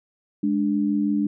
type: tone pair together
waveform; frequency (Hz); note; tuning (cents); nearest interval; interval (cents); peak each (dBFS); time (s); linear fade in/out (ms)
sine; 207.7 / 293.7; G#3 / D4; 0 / 0; tritone; 600; -22; 0.43-1.27; 5
effects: none